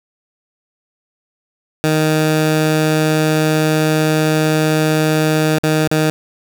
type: tone with dropouts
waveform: 15% pulse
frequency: 155.56 Hz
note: D#3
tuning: in tune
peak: -6 dBFS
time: 1.84-6.1 s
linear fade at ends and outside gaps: 0 ms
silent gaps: 5.585-5.635 / 5.876-5.914 s
effects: none